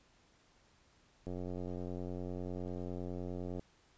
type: click train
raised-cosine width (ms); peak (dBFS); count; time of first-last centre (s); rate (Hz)
2; -29; 210; 1.27-3.595; 89.9
effects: pink hiss -68 dBFS RMS until 3.97 s + resampled to 16000 Hz